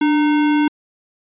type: tone with sample-and-hold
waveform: sine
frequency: 296 Hz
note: D4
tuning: 14 cents sharp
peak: -12 dBFS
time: 0.01-0.68 s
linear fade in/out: 5 ms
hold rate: 1225 Hz
effects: resampled to 8000 Hz